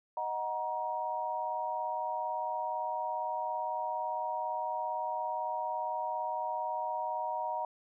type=chord; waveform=sine; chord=D# minor; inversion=none; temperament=equal with one note detuned; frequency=622.3 / 740 / 945.3 Hz; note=D#5 / F#5 / A#5; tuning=0 / 0 / +24 cents; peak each=-39 / -38 / -34 dBFS; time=0.17-7.65 s; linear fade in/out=2 ms; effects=none